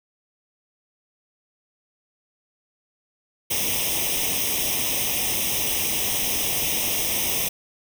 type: noise with comb filter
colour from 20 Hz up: white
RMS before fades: -24 dBFS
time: 3.5-7.49 s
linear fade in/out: 10 ms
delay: 0.34 ms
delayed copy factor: +0.9
effects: none